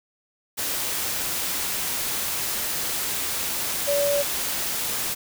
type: tone in noise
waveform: sine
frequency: 572 Hz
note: D5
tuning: 46 cents flat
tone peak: -20 dBFS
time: 3.87-4.23 s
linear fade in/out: 20 ms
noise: white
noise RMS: -27 dBFS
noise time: 0.57-5.15 s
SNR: +4 dB
effects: none